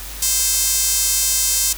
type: tone with high-pass filter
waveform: sawtooth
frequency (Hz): 523.3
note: C5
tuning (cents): 0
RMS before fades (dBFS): -18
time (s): 0.22-1.73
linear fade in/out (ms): 5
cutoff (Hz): 6800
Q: 1.3
effects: added 50 Hz sine -33 dBFS peak until 1.77 s + white hiss -33 dBFS RMS until 1.77 s